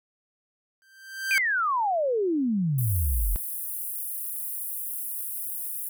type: tone with exponential growth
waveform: 45% pulse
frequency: 1568 Hz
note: G6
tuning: in tune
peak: -20 dBFS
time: 0.82-1.38 s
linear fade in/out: 0 ms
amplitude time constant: 120 ms
type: exponential sweep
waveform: sine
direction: down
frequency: 2489 to 41.17 Hz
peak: -22 dBFS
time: 1.31-3.36 s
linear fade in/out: 0 ms
type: high-pass noise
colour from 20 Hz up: pink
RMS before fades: -33 dBFS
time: 2.78-5.89 s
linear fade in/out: 5 ms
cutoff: 10000 Hz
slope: 48 dB/octave
effects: none